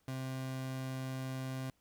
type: tone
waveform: 30% pulse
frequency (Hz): 131.2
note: C3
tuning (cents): +5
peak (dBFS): -35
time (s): 0.08-1.7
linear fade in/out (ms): 2
effects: pink hiss -75 dBFS RMS until 1.8 s